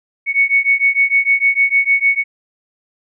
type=beating tone pair; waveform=sine; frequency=2217 / 2223.6 Hz; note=C#7 / C#7; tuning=0 / +5 cents; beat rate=6.6 Hz; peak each=-14 dBFS; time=0.26-2.24 s; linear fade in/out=50 ms; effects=none